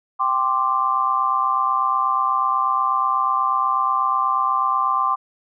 sine chord, G suspended fourth, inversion none, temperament equal, 784 / 1046.5 / 1174.7 Hz, G5 / C6 / D6, 0 / 0 / 0 cents, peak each -26 / -20 / -20 dBFS, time 0.19-5.16 s, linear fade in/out 20 ms, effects none

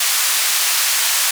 white band-pass noise, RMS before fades -17 dBFS, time 0-1.31 s, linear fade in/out 5 ms, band 1100 to 11000 Hz, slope 12 dB/octave, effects none

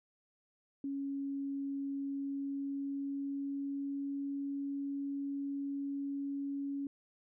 sine tone with pitch glide, 277.2 to 279.6 Hz, C#4 to C#4, 0 to +15 cents, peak -35 dBFS, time 0.84-6.87 s, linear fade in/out 2 ms, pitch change +15 cents, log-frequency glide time 2-4.35 s, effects none

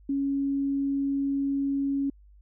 sine tone, 277.2 Hz, C#4, in tune, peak -24 dBFS, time 0.09-2.1 s, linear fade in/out 5 ms, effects added 50 Hz sine -51 dBFS peak until 2.41 s

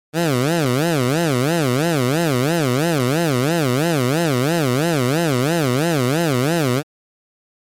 15% pulse tone with vibrato, 145.2 Hz, D3, 19 cents flat, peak -9 dBFS, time 0.13-6.83 s, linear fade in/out 50 ms, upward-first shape sine, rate 3 Hz, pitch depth 300 cents each way, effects MP3 64 kbps

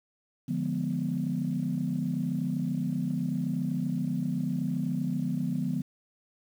sine chord, D diminished seventh, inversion none, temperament equal, 146.83 / 174.61 / 207.7 / 246.9 Hz, D3 / F3 / Ab3 / Cb4, 0 / 0 / 0 / 0 cents, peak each -33 / -31 / -35 / -31 dBFS, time 0.48-5.82 s, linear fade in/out 10 ms, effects tanh soft clip ceiling -18 dBFS + 9-bit

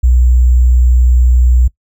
sine tone with sample-and-hold, 61.6 Hz, B1, 4 cents flat, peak -5 dBFS, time 0.03-1.68 s, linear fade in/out 10 ms, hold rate 7350 Hz, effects noise-tail reverb RT60 0.1 s tail -21 dB re dry

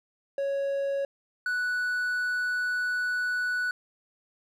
triangle tone pair in turn, 554.4 / 1480.1 Hz, C#5 / F#6, 0 / 0 cents, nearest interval octave + perfect fourth, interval 1700 cents, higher second, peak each -24 dBFS, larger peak neither, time 0.38-1.05 / 1.46-3.71 s, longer second, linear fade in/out 2 ms, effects none

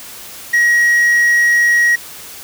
triangle tone with quantisation, 1899 Hz, A#6, 32 cents sharp, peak -7 dBFS, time 0.53-1.96 s, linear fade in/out 10 ms, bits 6, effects white hiss -33 dBFS RMS until 2.43 s

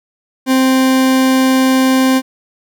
40% pulse tone, 261.7 Hz, C4, in tune, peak -8 dBFS, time 0.46-2.22 s, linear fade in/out 50 ms, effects none

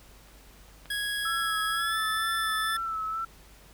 clicks, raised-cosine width 0.3 ms, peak -31 / -38 dBFS, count 2, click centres 0.857 / 0.864 s
25% pulse tone with pitch glide, 1661.2 to 1751.9 Hz, G#6 to A6, 0 to -8 cents, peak -25 dBFS, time 0.9-2.77 s, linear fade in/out 5 ms, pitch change +92 cents, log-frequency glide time 1.76-1.98 s
sine tone with vibrato, 1320 Hz, E6, 2 cents sharp, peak -29 dBFS, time 1.25-3.25 s, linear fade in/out 5 ms, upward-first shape sine, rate 2.1 Hz, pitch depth 36 cents each way
effects added 49 Hz sine -53 dBFS peak until 3.73 s + pink hiss -55 dBFS RMS until 3.73 s

